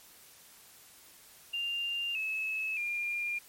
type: tone with pitch steps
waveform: sine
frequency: 2794 / 2592 / 2404 Hz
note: F7 / E7 / D7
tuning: 0 / -30 / +40 cents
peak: -31 dBFS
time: 1.53-3.39 s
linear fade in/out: 10 ms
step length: 620 ms
effects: white hiss -56 dBFS RMS until 3.48 s + MP3 64 kbps